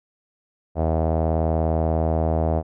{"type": "tone with low-pass filter", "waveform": "sawtooth", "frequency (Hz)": 80.3, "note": "E2", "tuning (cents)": -45, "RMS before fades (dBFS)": -21, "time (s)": [0.75, 2.63], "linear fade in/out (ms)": 50, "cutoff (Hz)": 670, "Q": 3.9, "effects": []}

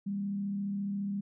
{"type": "tone with frequency modulation", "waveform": "sine", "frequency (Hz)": 199.8, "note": "G3", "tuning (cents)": 33, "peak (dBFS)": -31, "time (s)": [0.06, 1.21], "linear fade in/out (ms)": 10, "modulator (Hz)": 34.5, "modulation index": 0.29, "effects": []}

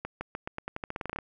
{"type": "accelerating click train", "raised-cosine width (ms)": 0.5, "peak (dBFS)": -19, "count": 16, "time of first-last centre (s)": [0.05, 1.187], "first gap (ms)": 160, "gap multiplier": 0.88, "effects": []}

